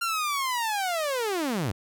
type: linear sweep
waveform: sawtooth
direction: down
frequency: 1394 to 83.3 Hz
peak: -22 dBFS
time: 0.01-1.72 s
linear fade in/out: 10 ms
effects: none